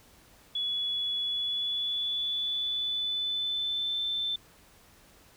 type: tone with pitch glide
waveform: sine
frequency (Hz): 3396 to 3542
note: G#7 to A7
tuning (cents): +38 to +11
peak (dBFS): -28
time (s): 0.55-4.36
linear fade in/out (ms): 5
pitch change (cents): +73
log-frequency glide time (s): 1.18-4.02
effects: pink hiss -58 dBFS RMS until 5.36 s